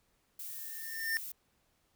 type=noise; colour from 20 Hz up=violet; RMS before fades=-43 dBFS; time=0.39-1.32 s; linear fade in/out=5 ms
type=tone with exponential growth; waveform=square; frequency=1806 Hz; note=A6; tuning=45 cents sharp; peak=-29 dBFS; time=0.48-1.17 s; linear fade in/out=0 ms; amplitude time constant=150 ms
effects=pink hiss -74 dBFS RMS until 1.95 s